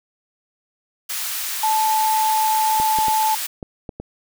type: high-pass noise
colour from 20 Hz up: white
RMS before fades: -26 dBFS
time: 1.09-3.47 s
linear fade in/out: 10 ms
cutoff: 1100 Hz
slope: 12 dB/octave
type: tone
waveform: sine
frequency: 873 Hz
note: A5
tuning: 14 cents flat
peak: -16 dBFS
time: 1.63-3.35 s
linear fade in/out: 5 ms
type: clicks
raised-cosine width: 2 ms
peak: -17 dBFS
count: 6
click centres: 2.8 / 2.987 / 3.083 / 3.628 / 3.892 / 4 s
effects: none